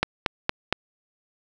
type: click train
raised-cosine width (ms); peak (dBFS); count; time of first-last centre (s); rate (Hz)
0.3; -4; 4; 0.03-0.726; 4.31
effects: none